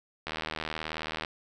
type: click train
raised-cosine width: 0.3 ms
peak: -17 dBFS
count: 78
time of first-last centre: 0.27-1.248 s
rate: 78.7 Hz
effects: none